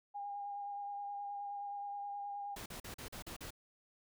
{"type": "tone with vibrato", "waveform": "sine", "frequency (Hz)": 810, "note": "G#5", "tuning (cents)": -43, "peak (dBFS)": -40, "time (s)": [0.14, 2.56], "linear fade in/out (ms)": 20, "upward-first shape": "sine", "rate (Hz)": 9.5, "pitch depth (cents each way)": 16}
{"type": "noise bursts", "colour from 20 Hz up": "pink", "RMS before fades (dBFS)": -47, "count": 7, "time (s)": [2.56, 3.506], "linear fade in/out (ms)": 5, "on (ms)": 100, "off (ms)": 41}
{"effects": []}